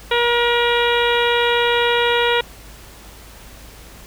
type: harmonic tone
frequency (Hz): 476.3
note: A#4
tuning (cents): +37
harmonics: 1 / 2 / 3 / 4 / 5 / 6 / 7 / 8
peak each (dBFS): -18 / -21 / -23 / -24 / -25 / -26 / -26 / -27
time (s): 0.11-2.41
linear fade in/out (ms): 5
effects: added 53 Hz sine -42 dBFS peak until 4.06 s + pink hiss -42 dBFS RMS until 4.06 s